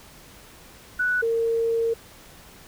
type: tone pair in turn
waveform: sine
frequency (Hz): 1480 / 458.4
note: F#6 / A#4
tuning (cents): 0 / -29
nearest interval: octave + minor sixth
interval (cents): 2029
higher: first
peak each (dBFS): -20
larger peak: neither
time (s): 0.99-1.22 / 1.22-1.94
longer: second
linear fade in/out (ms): 10
effects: pink hiss -48 dBFS RMS until 2.67 s